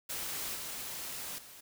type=noise with level steps; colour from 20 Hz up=white; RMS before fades=-38 / -41 / -52 dBFS; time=0.09-1.61 s; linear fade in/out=10 ms; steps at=0.55 / 1.38 s; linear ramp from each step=5 ms; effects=none